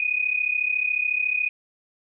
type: tone pair together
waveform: sine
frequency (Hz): 2466 / 2500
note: D#7 / D#7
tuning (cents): -16 / +8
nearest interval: unison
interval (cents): 24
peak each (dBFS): -24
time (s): 0-1.49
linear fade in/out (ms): 2
effects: none